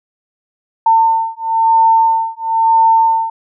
sine beating tone pair, 901 / 902 Hz, A5 / A5, +41 / +43 cents, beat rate 1 Hz, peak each -12 dBFS, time 0.86-3.3 s, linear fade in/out 5 ms, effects none

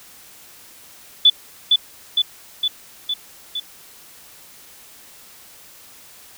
sine tone with echo, 3472 Hz, A7, 24 cents flat, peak -7 dBFS, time 1.25-1.3 s, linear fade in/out 5 ms, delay 460 ms, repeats 5, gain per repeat -3 dB, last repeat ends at 3.6 s, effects white hiss -45 dBFS RMS until 6.37 s

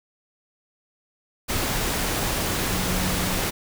sine tone in noise, 185 Hz, F#3, in tune, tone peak -29 dBFS, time 2.7-3.39 s, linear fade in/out 20 ms, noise pink, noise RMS -25 dBFS, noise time 1.48-3.51 s, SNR -7 dB, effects none

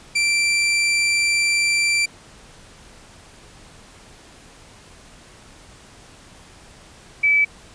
sawtooth / sine tone pair in turn, 2349 / 2302 Hz, D7 / D7, 0 / -35 cents, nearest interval unison, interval 35 cents, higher first, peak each -13 dBFS, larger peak neither, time 0.15-2.06 / 7.23-7.45 s, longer first, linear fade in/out 10 ms, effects pink hiss -46 dBFS RMS until 7.74 s + resampled to 22050 Hz

